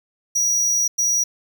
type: tone bursts at uneven times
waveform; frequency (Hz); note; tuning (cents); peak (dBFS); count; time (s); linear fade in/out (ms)
square; 5790; F#8; -38; -17; 2; 0.35-0.88 / 0.98-1.24; 10
effects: 8-bit